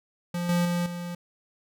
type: tone with level steps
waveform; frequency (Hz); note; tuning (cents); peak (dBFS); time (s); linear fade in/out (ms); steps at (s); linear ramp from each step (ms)
square; 174.5; F3; -1; -28 / -22 / -25 / -33; 0.34-1.15; 5; 0.49 / 0.65 / 0.86; 2
effects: none